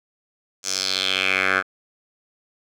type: tone with band-pass filter sweep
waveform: 10% pulse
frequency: 94.8 Hz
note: F#2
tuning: 43 cents sharp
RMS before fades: -22 dBFS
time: 0.63-1.63 s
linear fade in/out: 50 ms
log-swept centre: 6500 to 1500 Hz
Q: 3.4
effects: none